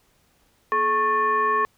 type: tone with frequency modulation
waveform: sine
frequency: 1100 Hz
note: C#6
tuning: 14 cents flat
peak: -18 dBFS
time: 0.72-1.65 s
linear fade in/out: 0 ms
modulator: 672 Hz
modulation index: 0.78
effects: pink hiss -63 dBFS RMS until 1.77 s